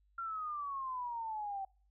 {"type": "exponential sweep", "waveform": "sine", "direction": "down", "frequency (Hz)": [1379, 767], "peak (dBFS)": -37, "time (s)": [0.18, 1.65], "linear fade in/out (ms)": 5, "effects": ["noise-tail reverb RT60 0.4 s tail -25 dB re dry", "added 50 Hz sine -68 dBFS peak until 1.9 s"]}